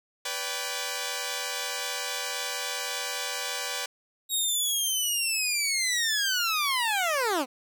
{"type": "chord", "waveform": "5% pulse", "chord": "G major", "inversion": "first", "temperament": "equal with one note detuned", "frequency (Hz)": [493.9, 575.6, 784], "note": ["B4", "D5", "G5"], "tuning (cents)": [0, -35, 0], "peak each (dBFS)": -23, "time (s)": [0.25, 3.86], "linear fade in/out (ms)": 5}
{"type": "linear sweep", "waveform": "15% pulse", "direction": "down", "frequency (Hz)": [3803, 238.2], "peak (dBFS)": -18, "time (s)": [4.29, 7.46], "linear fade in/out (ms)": 50}
{"effects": []}